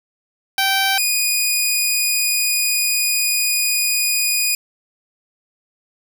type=tone pair in turn; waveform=10% pulse; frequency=777 / 2467 Hz; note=G5 / D#7; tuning=-16 / -15 cents; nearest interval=octave + minor sixth; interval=2001 cents; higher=second; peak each=-7 dBFS; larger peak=neither; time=0.58-0.98 / 0.98-4.55 s; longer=second; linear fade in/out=2 ms; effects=none